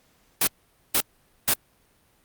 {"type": "noise bursts", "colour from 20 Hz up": "white", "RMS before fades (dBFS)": -20, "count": 3, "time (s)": [0.41, 1.539], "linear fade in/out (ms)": 5, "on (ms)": 63, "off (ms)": 470, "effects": ["pink hiss -63 dBFS RMS until 2.24 s", "Opus 48 kbps"]}